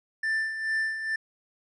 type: tone with tremolo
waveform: triangle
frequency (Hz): 1774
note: A6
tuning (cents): +14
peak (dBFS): -22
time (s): 0.23-1.16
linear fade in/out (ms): 5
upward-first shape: sine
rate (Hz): 2.3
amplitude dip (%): 60
effects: resampled to 22050 Hz